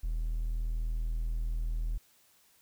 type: tone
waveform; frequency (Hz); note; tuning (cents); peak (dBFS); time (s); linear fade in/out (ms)
triangle; 40.27; E1; -40; -27; 0.03-1.98; 10
effects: tanh soft clip ceiling -23 dBFS + white hiss -65 dBFS RMS until 2.61 s